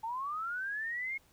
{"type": "linear sweep", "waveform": "sine", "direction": "up", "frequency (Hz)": [870, 2176], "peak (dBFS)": -34, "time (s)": [0.03, 1.18], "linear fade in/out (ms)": 10, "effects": ["pink hiss -66 dBFS RMS until 1.32 s"]}